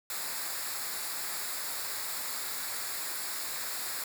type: noise with comb filter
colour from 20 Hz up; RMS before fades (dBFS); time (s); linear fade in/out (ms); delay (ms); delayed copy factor
white; -36; 0.1-4.04; 2; 0.33; -0.65
effects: none